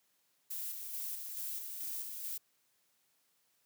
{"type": "noise with tremolo", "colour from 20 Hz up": "violet", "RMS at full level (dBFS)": -40, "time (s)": [0.5, 2.38], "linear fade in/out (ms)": 10, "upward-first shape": "square", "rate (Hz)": 2.3, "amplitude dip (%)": 35, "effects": ["white hiss -75 dBFS RMS until 3.65 s", "high-pass 100 Hz 12 dB/octave"]}